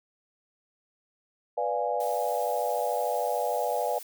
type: chord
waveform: sine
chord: B diminished seventh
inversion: none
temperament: equal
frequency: 493.9 / 587.3 / 698.5 / 830.6 Hz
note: B4 / D5 / F5 / Ab5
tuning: 0 / 0 / 0 / 0 cents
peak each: -31 dBFS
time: 1.57-3.99 s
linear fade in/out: 10 ms
type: noise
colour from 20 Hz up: blue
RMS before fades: -43 dBFS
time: 2-4.03 s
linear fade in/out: 2 ms
effects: none